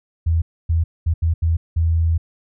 sine tone bursts at uneven times, 82.3 Hz, E2, 2 cents flat, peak -14 dBFS, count 6, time 0.26-0.42 / 0.69-0.84 / 1.06-1.14 / 1.22-1.34 / 1.42-1.57 / 1.76-2.18 s, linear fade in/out 10 ms, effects none

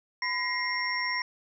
sine tone cluster, 1005 / 1905 / 2106 / 5520 Hz, B5 / A#6 / C7 / F8, +30 / +37 / +11 / -21 cents, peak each -34 / -32 / -32 / -34 dBFS, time 0.22-1.22 s, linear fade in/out 2 ms, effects none

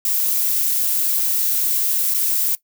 violet noise with dropouts, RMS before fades -19 dBFS, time 0.05-2.55 s, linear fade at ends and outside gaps 1 ms, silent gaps 2.139-2.145 s, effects noise-tail reverb RT60 0.1 s tail -18 dB re dry

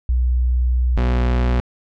sine / 40% pulse tone pair in turn, 61.74 / 61.24 Hz, B1 / B1, 0 / -14 cents, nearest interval unison, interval 14 cents, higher first, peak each -14 / -14 dBFS, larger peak neither, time 0.09-0.97 / 0.97-1.6 s, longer first, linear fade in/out 0 ms, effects low-pass 3000 Hz 12 dB/octave

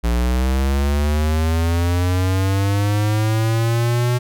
square linear sweep, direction up, 57.6 to 123.47 Hz, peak -16 dBFS, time 0.03-4.19 s, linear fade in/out 20 ms, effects none

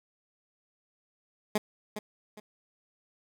15% pulse tone with echo, 211.4 Hz, G#3, 31 cents sharp, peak -18 dBFS, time 1.55-1.58 s, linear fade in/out 5 ms, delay 410 ms, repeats 2, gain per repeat -10 dB, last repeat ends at 2.4 s, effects none

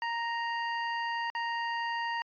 25% pulse tone with dropouts, 932.3 Hz, A#5, in tune, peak -27 dBFS, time 0.02-2.22 s, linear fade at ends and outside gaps 1 ms, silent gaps 1.301-1.35 s, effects resampled to 11025 Hz

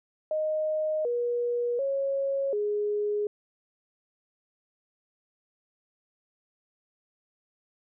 sine tone with pitch steps, 620 / 480.7 / 549 / 415.8 Hz, D#5 / B4 / C#5 / G#4, -6 / -47 / -17 / +2 cents, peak -25 dBFS, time 0.31-3.27 s, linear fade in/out 2 ms, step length 740 ms, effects none

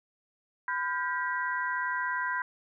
sine tone cluster, 1002 / 1422 / 1579 / 1935 Hz, B5 / F6 / G6 / B6, +25 / +31 / +12 / -36 cents, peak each -32 / -39 / -32 / -37 dBFS, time 0.68-2.42 s, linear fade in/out 2 ms, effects none

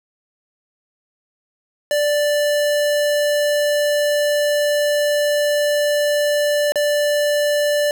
square tone with dropouts, 587.3 Hz, D5, in tune, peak -16 dBFS, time 1.91-7.91 s, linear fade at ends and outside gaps 1 ms, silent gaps 6.721-6.757 s, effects none

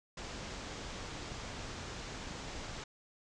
pink low-pass noise, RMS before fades -44 dBFS, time 0.17-2.84 s, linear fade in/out 5 ms, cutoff 7400 Hz, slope 48 dB/octave, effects none

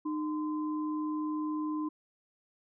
sine tone pair together, 305.6 / 1029.6 Hz, D#4 / C6, -31 / -28 cents, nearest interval octave + major sixth, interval 2103 cents, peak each -31 / -40 dBFS, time 0.05-1.89 s, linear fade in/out 10 ms, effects none

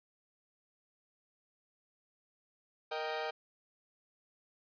sawtooth chord, Eb major, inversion second, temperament equal, 466.2 / 622.3 / 784 Hz, Bb4 / Eb5 / G5, 0 / 0 / 0 cents, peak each -36 / -36 / -36 dBFS, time 2.91-3.31 s, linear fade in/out 10 ms, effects resampled to 11025 Hz

